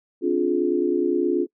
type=chord; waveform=sine; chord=D half-diminished seventh; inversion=third; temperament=just; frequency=264.3 / 293.7 / 352.4 / 422.9 Hz; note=C4 / D4 / F4 / Ab4; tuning=+18 / 0 / +16 / +31 cents; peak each=-27 / -25 / -21 / -26 dBFS; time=0.21-1.47 s; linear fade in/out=50 ms; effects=noise-tail reverb RT60 0.1 s tail -25 dB re dry